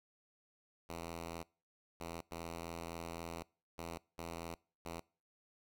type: tone bursts at uneven times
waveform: 5% pulse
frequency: 83.8 Hz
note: E2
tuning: 29 cents sharp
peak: -32 dBFS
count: 6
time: 0.89-1.43 / 2-2.21 / 2.31-3.43 / 3.78-3.98 / 4.18-4.55 / 4.85-5 s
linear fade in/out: 5 ms
effects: noise-tail reverb RT60 0.4 s tail -25 dB re dry